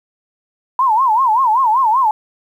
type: tone with vibrato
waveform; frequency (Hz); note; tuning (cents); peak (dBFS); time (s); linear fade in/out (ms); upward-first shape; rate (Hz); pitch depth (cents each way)
sine; 961; B5; -48; -10; 0.79-2.11; 2; sine; 5.2; 210
effects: 8-bit